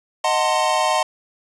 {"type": "chord", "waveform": "square", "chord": "D# diminished seventh", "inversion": "none", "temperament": "equal with one note detuned", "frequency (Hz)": [622.3, 740, 896.4, 1046.5], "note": ["D#5", "F#5", "A5", "C6"], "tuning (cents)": [0, 0, 32, 0], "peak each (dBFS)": -23, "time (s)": [0.24, 1.03], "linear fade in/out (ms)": 5, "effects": ["resampled to 24000 Hz", "8-bit"]}